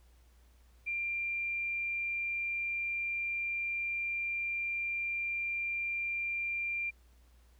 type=tone; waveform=sine; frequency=2380 Hz; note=D7; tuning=22 cents sharp; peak=-32 dBFS; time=0.86-6.91 s; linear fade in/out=20 ms; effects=added 60 Hz sine -59 dBFS peak until 7.59 s + pink hiss -70 dBFS RMS until 7.59 s